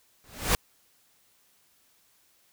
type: noise with exponential growth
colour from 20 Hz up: pink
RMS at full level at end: -20 dBFS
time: 0.24-0.55 s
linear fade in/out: 1 ms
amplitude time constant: 67 ms
effects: white hiss -65 dBFS RMS until 2.52 s